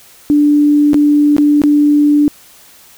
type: tone with dropouts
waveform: sine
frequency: 293.7 Hz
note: D4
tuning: in tune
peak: -6 dBFS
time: 0.3-2.28 s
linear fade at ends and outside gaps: 0 ms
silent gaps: 0.933-0.943 / 1.366-1.382 / 1.618-1.637 s
effects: white hiss -42 dBFS RMS until 2.97 s